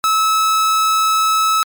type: tone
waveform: 45% pulse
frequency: 1298 Hz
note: E6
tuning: 27 cents flat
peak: -12 dBFS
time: 0.04-1.63 s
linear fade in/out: 0 ms
effects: MP3 96 kbps